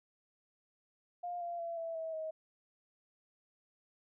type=tone with pitch steps; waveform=sine; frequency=705 / 690.1 / 675.5 / 661.2 / 647.2 / 633.5 Hz; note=F5 / F5 / E5 / E5 / E5 / D#5; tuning=+16 / -21 / +42 / +5 / -32 / +31 cents; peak=-37 dBFS; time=1.23-2.31 s; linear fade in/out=10 ms; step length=180 ms; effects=none